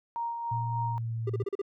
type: tone with tremolo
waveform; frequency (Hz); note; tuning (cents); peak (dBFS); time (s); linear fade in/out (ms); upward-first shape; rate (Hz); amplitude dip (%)
sine; 934; A#5; +3; -29; 0.16-0.98; 0; sine; 3.4; 40
type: tone with pitch glide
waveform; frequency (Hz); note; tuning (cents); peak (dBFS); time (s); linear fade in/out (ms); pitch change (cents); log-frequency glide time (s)
sine; 116.54 to 113.42; A#2 to A#2; 0 to -47; -30; 0.51-1.44; 10; -47; 0.81-1.25
type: tone bursts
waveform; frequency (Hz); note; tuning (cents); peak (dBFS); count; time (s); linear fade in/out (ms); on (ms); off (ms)
triangle; 397.3; G4; +23; -26; 6; 1.27-1.617; 5; 27; 37
effects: none